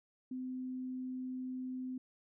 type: tone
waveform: sine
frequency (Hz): 256.1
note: C4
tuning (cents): -37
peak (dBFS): -38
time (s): 0.31-1.98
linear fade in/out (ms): 5
effects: none